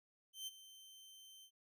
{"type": "tone with ADSR envelope", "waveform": "sawtooth", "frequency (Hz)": 3102, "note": "G7", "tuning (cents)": -19, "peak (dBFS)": -39, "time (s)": [0.33, 1.51], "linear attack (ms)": 140, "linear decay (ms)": 27, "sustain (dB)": -15, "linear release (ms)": 75, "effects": []}